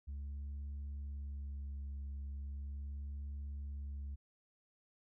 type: tone with vibrato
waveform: sine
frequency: 70.3 Hz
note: C#2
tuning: 25 cents sharp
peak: -38 dBFS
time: 0.07-4.16 s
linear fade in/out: 20 ms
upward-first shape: sine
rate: 0.38 Hz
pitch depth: 18 cents each way
effects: tanh soft clip ceiling -40 dBFS